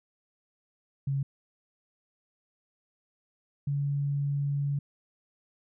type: tone pair in turn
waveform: sine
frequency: 137.9 / 141.94 Hz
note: C#3 / C#3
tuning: -9 / +41 cents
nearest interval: unison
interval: 50 cents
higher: second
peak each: -26 dBFS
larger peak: neither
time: 1.07-1.23 / 3.67-4.79 s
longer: second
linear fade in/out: 5 ms
effects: none